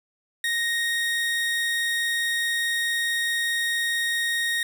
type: tone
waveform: 30% pulse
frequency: 1864.7 Hz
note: A#6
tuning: in tune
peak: -20 dBFS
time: 0.44-4.63 s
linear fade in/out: 2 ms
effects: none